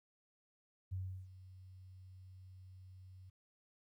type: tone with ADSR envelope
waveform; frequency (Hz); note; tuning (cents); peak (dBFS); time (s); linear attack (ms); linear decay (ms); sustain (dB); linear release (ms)
sine; 93.5; F#2; +19; -37; 0.91-3.3; 19; 340; -16; 9
effects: 13-bit